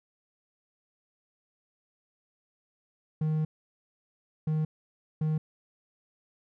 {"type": "tone bursts at uneven times", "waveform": "triangle", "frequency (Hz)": 155.56, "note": "D#3", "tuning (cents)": 0, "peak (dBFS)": -23, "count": 3, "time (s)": [[3.21, 3.45], [4.47, 4.65], [5.21, 5.38]], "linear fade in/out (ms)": 5, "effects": []}